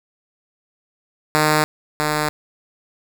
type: tone pair in turn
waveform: 5% pulse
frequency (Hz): 153.1 / 151.34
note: D#3 / D#3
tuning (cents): -28 / -48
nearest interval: unison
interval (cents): 20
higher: first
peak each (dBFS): -3 / -7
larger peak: first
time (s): 1.35-1.64 / 2-2.29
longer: neither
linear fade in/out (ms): 0
effects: 7-bit